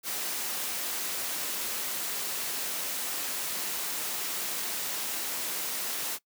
white noise, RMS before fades -33 dBFS, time 0.03-6.19 s, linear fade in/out 50 ms, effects noise-tail reverb RT60 0.1 s tail -21 dB re dry + high-pass 200 Hz 12 dB/octave

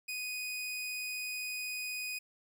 sawtooth tone, 2489 Hz, D#7, in tune, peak -33 dBFS, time 0.08-2.19 s, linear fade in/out 10 ms, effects 12-bit

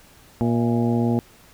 harmonic tone with a mistuned harmonic, 118.2 Hz, A#2, 24 cents sharp, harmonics 1 / 2 / 3 / 4 / 5 / 6 / 7, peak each -23 / -20 / -27 / -30 / -36 / -33 / -33 dBFS, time 0.41-1.19 s, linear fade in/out 0 ms, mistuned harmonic 6, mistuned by -78 cents, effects pink hiss -51 dBFS RMS until 1.53 s

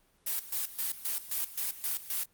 blue noise with tremolo, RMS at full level -32 dBFS, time 0.26-2.26 s, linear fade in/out 10 ms, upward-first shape square, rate 3.8 Hz, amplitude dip 80%, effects pink hiss -68 dBFS RMS until 2.33 s + Opus 32 kbps

